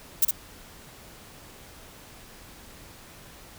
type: noise with echo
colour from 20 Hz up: violet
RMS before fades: -19 dBFS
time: 0.22-0.25 s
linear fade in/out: 5 ms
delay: 60 ms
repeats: 1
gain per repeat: -4 dB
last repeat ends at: 0.31 s
effects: pink hiss -48 dBFS RMS until 3.58 s